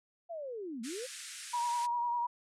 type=linear two-way sweep; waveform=sine; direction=down then up; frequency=698.5 to 212.6 to 538 Hz; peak=-38 dBFS; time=0.29-1.07 s; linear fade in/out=20 ms; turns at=0.82 s
type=band-pass noise; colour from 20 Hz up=white; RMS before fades=-46 dBFS; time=0.83-1.87 s; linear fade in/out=20 ms; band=1400 to 10000 Hz; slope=48 dB/octave
type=tone with vibrato; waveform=sine; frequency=956 Hz; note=A#5; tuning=43 cents sharp; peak=-30 dBFS; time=1.53-2.27 s; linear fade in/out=10 ms; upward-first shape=sine; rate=10 Hz; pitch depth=29 cents each way
effects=none